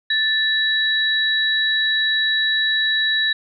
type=tone pair together; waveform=sine; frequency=1760 / 3893 Hz; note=A6 / B7; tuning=0 / -26 cents; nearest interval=octave + major second; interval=1374 cents; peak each=-19 dBFS; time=0.1-3.33 s; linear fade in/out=5 ms; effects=none